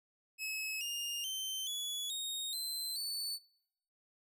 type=tone with pitch steps; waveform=sawtooth; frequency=2576 / 2825 / 3099 / 3399 / 3728 / 4089 / 4485 Hz; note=E7 / F7 / G7 / G#7 / A#7 / C8 / C#8; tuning=-41 / +19 / -21 / +39 / -1 / -41 / +19 cents; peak=-34 dBFS; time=0.38-3.39 s; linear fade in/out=50 ms; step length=430 ms; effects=noise-tail reverb RT60 0.8 s tail -25 dB re dry